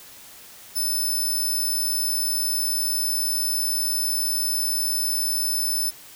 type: tone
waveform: 5% pulse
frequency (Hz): 5274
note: E8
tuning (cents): 0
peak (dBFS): -16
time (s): 0.75-5.91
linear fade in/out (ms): 20
effects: white hiss -45 dBFS RMS until 6.15 s